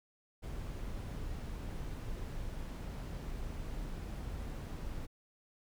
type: noise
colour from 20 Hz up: brown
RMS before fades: -41 dBFS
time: 0.42-5.07 s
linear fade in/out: 20 ms
effects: none